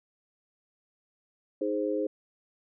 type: chord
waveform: sine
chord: Ab major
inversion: second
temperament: equal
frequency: 311.1 / 415.3 / 523.3 Hz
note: Eb4 / Ab4 / C5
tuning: 0 / 0 / 0 cents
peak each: -31 dBFS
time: 1.61-2.07 s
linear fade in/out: 5 ms
effects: none